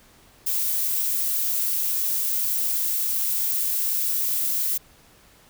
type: noise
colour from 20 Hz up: violet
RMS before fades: -24 dBFS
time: 0.46-4.78 s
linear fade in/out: 10 ms
effects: pink hiss -54 dBFS RMS until 5.49 s